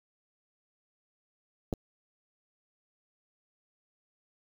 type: clicks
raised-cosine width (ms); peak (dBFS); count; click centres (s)
2; -16 / -29; 2; 1.728 / 1.737
effects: 8-bit